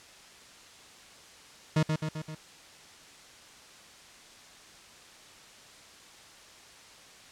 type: tone with echo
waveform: 40% pulse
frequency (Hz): 155.8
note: D#3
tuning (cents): +3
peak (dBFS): -21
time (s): 1.76-1.83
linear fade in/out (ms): 5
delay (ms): 130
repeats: 4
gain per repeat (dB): -4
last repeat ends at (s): 2.35
effects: white hiss -52 dBFS RMS until 7.31 s + low-pass 7000 Hz 12 dB/octave